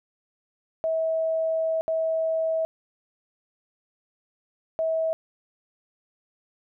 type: tone bursts at uneven times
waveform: sine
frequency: 646 Hz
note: E5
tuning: 35 cents flat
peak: -22 dBFS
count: 3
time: 0.84-1.81 / 1.88-2.65 / 4.79-5.13 s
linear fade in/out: 0 ms
effects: none